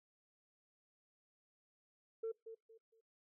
sine tone with echo, 449.8 Hz, A4, 38 cents sharp, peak -36 dBFS, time 2.23-2.32 s, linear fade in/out 10 ms, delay 230 ms, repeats 3, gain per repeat -11 dB, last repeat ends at 3.01 s, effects noise-tail reverb RT60 0.2 s tail -24 dB re dry + tanh soft clip ceiling -35 dBFS

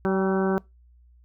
harmonic tone with a mistuned harmonic, 190.8 Hz, G3, 47 cents flat, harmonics 1 / 2 / 3 / 4 / 5 / 6 / 7 / 8, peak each -24 / -24 / -32 / -33 / -35 / -37 / -37 / -36 dBFS, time 0.05-0.58 s, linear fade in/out 0 ms, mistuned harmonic 4, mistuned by +31 cents, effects noise-tail reverb RT60 0.2 s tail -23 dB re dry + added 60 Hz sine -52 dBFS peak until 1.24 s

